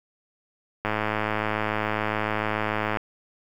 click train, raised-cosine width 0.5 ms, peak -10 dBFS, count 228, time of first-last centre 0.85-2.971 s, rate 107 Hz, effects 8-bit

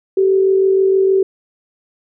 sine tone pair together, 383.6 / 430 Hz, G4 / A4, -37 / -40 cents, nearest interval major second, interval 197 cents, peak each -10 / -21 dBFS, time 0.17-1.23 s, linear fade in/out 5 ms, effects none

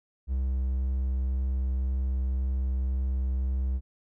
triangle tone with vibrato, 65 Hz, C2, 11 cents flat, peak -23 dBFS, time 0.27-3.81 s, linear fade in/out 50 ms, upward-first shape triangle, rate 1.9 Hz, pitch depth 10 cents each way, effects none

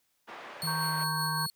pink band-pass noise, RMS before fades -45 dBFS, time 0.27-1.05 s, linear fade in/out 20 ms, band 610 to 2000 Hz, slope 12 dB/octave
sawtooth tone with tremolo, 4365 Hz, C#8, 28 cents flat, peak -29 dBFS, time 0.62-1.5 s, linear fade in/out 0 ms, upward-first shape sine, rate 5.3 Hz, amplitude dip 40%
triangle tone with pitch glide, 159.3 to 155.75 Hz, D#3 to D#3, +41 to +2 cents, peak -32 dBFS, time 0.63-1.47 s, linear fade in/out 5 ms, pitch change -39 cents, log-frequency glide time 0.76-1.02 s
sine chord, G diminished, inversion first, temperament equal, 932.3 / 1108.7 / 1568 Hz, Bb5 / Db6 / G6, 0 / 0 / 0 cents, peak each -35 dBFS, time 0.67-1.46 s, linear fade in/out 5 ms
effects white hiss -74 dBFS RMS until 1.55 s

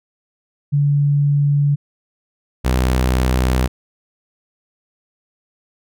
sine / sawtooth tone pair in turn, 143.7 / 63.33 Hz, D3 / B1, -37 / +44 cents, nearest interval octave + major second, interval 1419 cents, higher first, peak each -12 / -10 dBFS, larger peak second, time 0.72-1.76 / 2.64-3.68 s, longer neither, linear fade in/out 20 ms, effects none

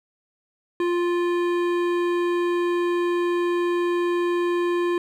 triangle tone with hard clipping, 349.2 Hz, F4, in tune, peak -22 dBFS, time 0.8-4.98 s, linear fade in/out 2 ms, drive 18 dB, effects none

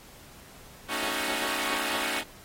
5% pulse chord, D# half-diminished seventh, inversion second, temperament equal with one note detuned, 222.7 / 277.2 / 311.1 / 370 Hz, A3 / C#4 / D#4 / F#4, +21 / 0 / 0 / 0 cents, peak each -25 / -22 / -22 / -23 dBFS, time 0.88-2.24 s, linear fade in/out 50 ms, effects pink hiss -51 dBFS RMS until 2.44 s + AAC 48 kbps

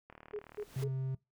click train, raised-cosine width 0.5 ms, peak -36 dBFS, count 21, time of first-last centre 0.1-0.625 s, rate 38.1 Hz
sine tone bursts, 418 Hz, G#4, 11 cents sharp, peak -36 dBFS, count 3, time 0.33-0.882 s, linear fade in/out 10 ms, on 64 ms, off 180 ms
pink noise with exponential growth, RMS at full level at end -46 dBFS, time 0.38-0.84 s, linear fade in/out 5 ms, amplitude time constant 100 ms
triangle tone, 132.1 Hz, C3, 17 cents sharp, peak -31 dBFS, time 0.76-1.15 s, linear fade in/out 5 ms
effects noise-tail reverb RT60 0.2 s tail -22 dB re dry

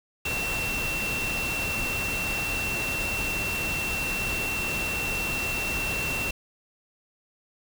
sine tone in noise, 2708 Hz, E7, 46 cents sharp, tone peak -28 dBFS, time 0.25-6.31 s, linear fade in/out 5 ms, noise pink, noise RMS -32 dBFS, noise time 0.25-6.31 s, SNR +1 dB, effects none

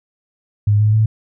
sine tone with pitch steps, 103.83 / 106.56 / 109.37 Hz, G#2 / G#2 / A2, 0 / +45 / -10 cents, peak -10 dBFS, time 0.67-1.06 s, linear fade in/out 5 ms, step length 130 ms, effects none

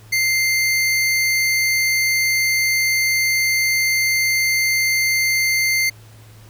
square tone pair together, 2093 / 4437 Hz, C7 / C#8, 0 / +1 cents, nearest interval octave + minor second, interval 1301 cents, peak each -17 / -24 dBFS, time 0.12-5.9 s, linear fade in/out 10 ms, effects added 109 Hz sine -42 dBFS peak until 6.49 s + pink hiss -49 dBFS RMS until 6.49 s

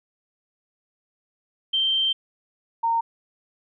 sine tone pair in turn, 3136 / 919.5 Hz, G7 / A#5, 0 / -24 cents, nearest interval octave + major sixth, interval 2124 cents, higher first, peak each -19 dBFS, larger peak neither, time 1.73-2.13 / 2.83-3.01 s, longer first, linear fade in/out 10 ms, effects none

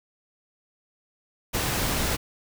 pink noise, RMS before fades -26 dBFS, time 1.53-2.17 s, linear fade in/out 20 ms, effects none

